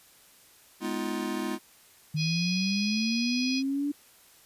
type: chord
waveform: square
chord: F half-diminished seventh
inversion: first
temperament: just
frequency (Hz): 209.5 / 251.4 / 314.3 / 349.2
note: Ab3 / Cb4 / Eb4 / F4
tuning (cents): +15 / +31 / +18 / 0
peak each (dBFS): -36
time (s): 0.8-1.59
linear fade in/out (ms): 50
type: linear sweep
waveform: sine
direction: up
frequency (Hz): 151.5 to 291.6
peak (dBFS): -26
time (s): 2.14-3.92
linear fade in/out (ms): 10
type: harmonic tone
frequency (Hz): 830.6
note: G#5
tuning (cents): 0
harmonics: 3 / 4 / 5 / 6 / 7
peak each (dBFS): -34 / -40 / -38 / -34 / -42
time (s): 2.16-3.63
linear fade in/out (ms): 50
effects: white hiss -57 dBFS RMS until 4.45 s + resampled to 32000 Hz